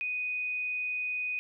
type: tone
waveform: sine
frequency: 2489 Hz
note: D#7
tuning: in tune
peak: -30 dBFS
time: 0.01-1.39 s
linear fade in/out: 0 ms
effects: none